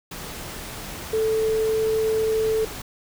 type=tone in noise; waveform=sine; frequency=440 Hz; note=A4; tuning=in tune; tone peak=-19 dBFS; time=1.13-2.65 s; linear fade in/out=5 ms; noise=pink; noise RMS=-35 dBFS; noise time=0.11-2.82 s; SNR=+13 dB; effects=none